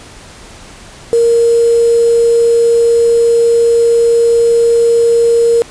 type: tone with quantisation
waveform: sine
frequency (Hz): 466.2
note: A#4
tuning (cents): 0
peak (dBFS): -6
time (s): 1.13-5.62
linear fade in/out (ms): 0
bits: 4
effects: pink hiss -35 dBFS RMS until 5.7 s + resampled to 22050 Hz